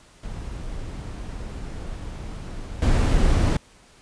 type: noise with level steps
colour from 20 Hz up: brown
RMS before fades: -33 / -18 dBFS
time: 0.23-3.57 s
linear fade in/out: 5 ms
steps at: 2.82 s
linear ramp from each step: 2 ms
effects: pink hiss -53 dBFS RMS until 4.01 s + resampled to 22050 Hz